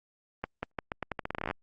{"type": "accelerating click train", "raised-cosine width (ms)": 0.5, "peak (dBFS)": -17, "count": 18, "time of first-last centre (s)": [0.44, 1.511], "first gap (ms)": 190, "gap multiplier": 0.83, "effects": ["Opus 24 kbps"]}